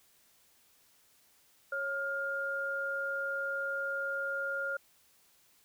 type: tone pair together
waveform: sine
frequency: 550.3 / 1410 Hz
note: C#5 / F6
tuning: -13 / +16 cents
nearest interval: octave + major third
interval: 1629 cents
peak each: -38 / -33 dBFS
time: 1.72-4.77 s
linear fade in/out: 5 ms
effects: white hiss -66 dBFS RMS until 5.64 s